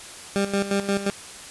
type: tone with tremolo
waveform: 20% pulse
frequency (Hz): 198.7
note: G3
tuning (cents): +24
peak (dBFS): -15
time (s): 0.36-1.1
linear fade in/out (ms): 0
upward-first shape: square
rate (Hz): 5.7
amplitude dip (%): 70
effects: white hiss -40 dBFS RMS until 1.5 s + resampled to 24000 Hz